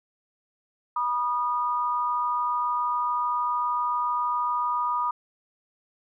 sine tone pair together, 973.1 / 1226 Hz, B5 / D#6, -26 / -26 cents, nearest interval major third, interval 400 cents, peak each -26 dBFS, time 0.96-5.11 s, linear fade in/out 5 ms, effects none

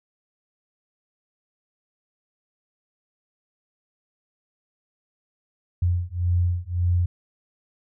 sine beating tone pair, 87.31 / 89.11 Hz, F2 / F2, 0 / +35 cents, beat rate 1.8 Hz, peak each -23 dBFS, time 5.82-7.06 s, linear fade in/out 5 ms, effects none

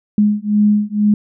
sine beating tone pair, 207.7 / 209.8 Hz, G#3 / G#3, 0 / +18 cents, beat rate 2.1 Hz, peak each -14 dBFS, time 0.18-1.14 s, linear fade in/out 2 ms, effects none

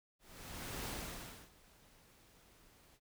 pink noise with ADSR envelope, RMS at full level -42 dBFS, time 0.19-3 s, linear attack 670 ms, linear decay 630 ms, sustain -23 dB, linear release 59 ms, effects none

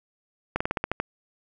slowing click train, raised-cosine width 0.5 ms, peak -10 dBFS, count 8, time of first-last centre 0.56-1 s, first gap 45 ms, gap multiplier 1.11, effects none

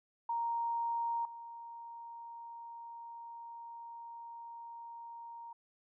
sine tone with level steps, 932.3 Hz, A#5, in tune, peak -32 / -45 dBFS, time 0.29-5.53 s, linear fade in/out 5 ms, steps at 1.25 s, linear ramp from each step 2 ms, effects none

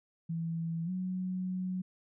sine tone with pitch glide, 165.3 to 184.47 Hz, E3 to F#3, +5 to -5 cents, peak -32 dBFS, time 0.29-1.82 s, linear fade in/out 10 ms, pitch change +190 cents, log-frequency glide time 0.85-0.9 s, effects none

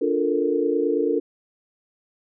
sine chord, Bb major seventh, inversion first, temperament just, 291.4 / 349.6 / 437 / 466.2 Hz, D4 / F4 / A4 / Bb4, -13 / +2 / -12 / 0 cents, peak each -25 / -25 / -24 / -24 dBFS, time 0.01-1.2 s, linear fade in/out 10 ms, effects none

